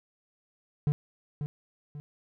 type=tone with echo; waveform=triangle; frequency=146.83 Hz; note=D3; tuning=in tune; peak=-20 dBFS; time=0.87-0.92 s; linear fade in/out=0 ms; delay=540 ms; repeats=2; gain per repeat=-8 dB; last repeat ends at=2 s; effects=none